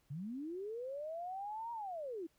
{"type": "linear two-way sweep", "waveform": "sine", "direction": "up then down", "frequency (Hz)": [130, 950, 307.4], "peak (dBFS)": -40, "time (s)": [0.1, 2.27], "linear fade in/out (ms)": 10, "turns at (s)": 1.72, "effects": ["pink hiss -75 dBFS RMS until 2.38 s"]}